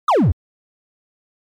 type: exponential sweep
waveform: triangle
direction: down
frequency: 1345 to 68.5 Hz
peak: -9 dBFS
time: 0.08-0.32 s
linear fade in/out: 5 ms
effects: MP3 96 kbps